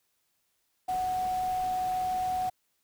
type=tone in noise; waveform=sine; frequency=740 Hz; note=F#5; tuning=in tune; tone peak=-27 dBFS; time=0.88-2.5 s; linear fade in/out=10 ms; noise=pink; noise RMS=-45 dBFS; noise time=0.88-2.5 s; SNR=+15 dB; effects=white hiss -75 dBFS RMS until 2.83 s